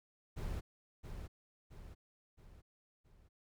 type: noise with echo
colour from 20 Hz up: brown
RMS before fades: -40 dBFS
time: 0.36-0.61 s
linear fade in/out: 20 ms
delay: 670 ms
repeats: 4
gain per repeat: -6 dB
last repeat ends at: 3.29 s
effects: none